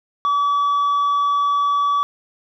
sine tone with tanh clipping, 1145 Hz, D6, 44 cents flat, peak -16 dBFS, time 0.25-2.03 s, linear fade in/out 0 ms, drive 3 dB, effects none

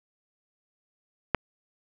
click, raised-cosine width 0.5 ms, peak -6 dBFS, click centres 1.347 s, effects none

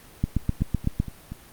two click trains, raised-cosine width 5 ms, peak -21 / -9 dBFS, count 5 / 7, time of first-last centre 0.37-1.32 / 0.24-1 s, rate 4.21 / 7.89 Hz, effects pink hiss -49 dBFS RMS until 1.52 s + Opus 32 kbps

